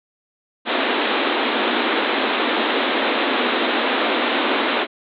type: band-pass noise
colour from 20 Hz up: pink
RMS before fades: -20 dBFS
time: 0.65-4.87 s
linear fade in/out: 50 ms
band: 230 to 3900 Hz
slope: 96 dB/octave
effects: none